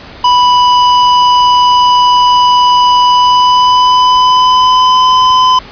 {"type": "tone with pitch glide", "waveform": "square", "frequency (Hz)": [987.8, 1015.6], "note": ["B5", "B5"], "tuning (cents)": [0, 48], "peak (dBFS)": -5, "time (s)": [0.24, 5.59], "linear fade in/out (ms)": 5, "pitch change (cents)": 48, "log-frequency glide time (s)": [3.04, 5.11], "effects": ["pink hiss -31 dBFS RMS until 5.71 s", "resampled to 11025 Hz"]}